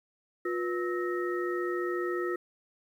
sine tone cluster, 355 / 489.3 / 1297 / 1865 Hz, F4 / B4 / E6 / A#6, +28 / -16 / -28 / 0 cents, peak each -30 / -38 / -37 / -39 dBFS, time 0.45-2.36 s, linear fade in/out 5 ms, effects 10-bit

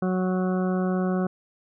harmonic tone, 184.7 Hz, F#3, 3 cents flat, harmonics 1 / 2 / 3 / 4 / 6 / 7 / 8, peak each -23 / -29 / -33 / -35 / -39 / -40 / -41 dBFS, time 0.02-1.27 s, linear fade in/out 5 ms, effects none

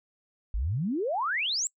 sine exponential sweep, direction up, 46.25 to 7810 Hz, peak -26 dBFS, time 0.54-1.67 s, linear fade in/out 0 ms, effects noise-tail reverb RT60 0.1 s tail -25 dB re dry

